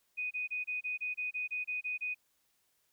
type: tone bursts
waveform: sine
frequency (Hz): 2489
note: D#7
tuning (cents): 0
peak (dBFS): -33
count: 12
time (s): 0.17-2.147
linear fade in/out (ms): 20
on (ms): 140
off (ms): 27
effects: white hiss -75 dBFS RMS until 2.92 s